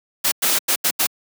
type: noise bursts at uneven times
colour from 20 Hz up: white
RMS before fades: -18 dBFS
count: 5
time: 0.24-0.32 / 0.42-0.59 / 0.68-0.76 / 0.84-0.91 / 0.99-1.07 s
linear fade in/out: 10 ms
effects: high-pass 200 Hz 12 dB/octave